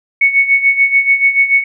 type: tone with tremolo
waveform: sine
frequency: 2217 Hz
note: C#7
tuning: in tune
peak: -5 dBFS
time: 0.21-1.64 s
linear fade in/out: 5 ms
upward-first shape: sine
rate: 6.9 Hz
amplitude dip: 75%
effects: none